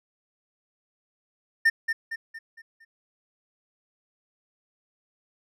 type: tone with echo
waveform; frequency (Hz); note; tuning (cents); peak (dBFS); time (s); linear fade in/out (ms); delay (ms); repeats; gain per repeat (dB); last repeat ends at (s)
triangle; 1806; A6; +45; -14; 1.65-1.7; 10; 230; 5; -7; 2.85
effects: none